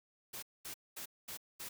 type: noise bursts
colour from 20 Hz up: white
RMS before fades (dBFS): -45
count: 5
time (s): 0.33-1.69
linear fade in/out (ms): 10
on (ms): 96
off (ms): 220
effects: none